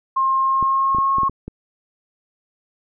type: tone with pitch glide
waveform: sine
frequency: 1065 to 1087.4 Hz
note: C6 to C#6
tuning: +30 to -34 cents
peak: -15 dBFS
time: 0.16-1.29 s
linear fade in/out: 10 ms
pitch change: +36 cents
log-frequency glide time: 0.39-1.12 s
type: clicks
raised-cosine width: 3 ms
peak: -17 dBFS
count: 7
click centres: 0.627 / 0.948 / 0.985 / 1.184 / 1.233 / 1.296 / 1.48 s
effects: none